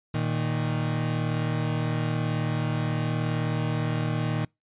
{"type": "tone pair together", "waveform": "35% pulse", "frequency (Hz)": [116.6, 155.64], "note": ["A#2", "D#3"], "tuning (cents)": [1, 1], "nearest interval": "perfect fourth", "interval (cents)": 500, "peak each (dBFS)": -26, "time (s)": [0.14, 4.45], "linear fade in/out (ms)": 5, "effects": ["noise-tail reverb RT60 0.2 s tail -26 dB re dry", "resampled to 8000 Hz"]}